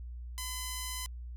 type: tone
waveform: 5% pulse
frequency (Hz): 1015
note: B5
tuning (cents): +47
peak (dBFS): -25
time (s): 0.38-1.06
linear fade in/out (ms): 0
effects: added 60 Hz sine -40 dBFS peak until 1.36 s